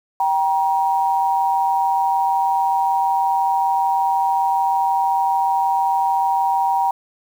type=tone pair together; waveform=sine; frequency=781.4 / 948 Hz; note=G5 / A#5; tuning=-6 / +29 cents; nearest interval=minor third; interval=335 cents; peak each=-18 dBFS; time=0.2-6.91 s; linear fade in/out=2 ms; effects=7-bit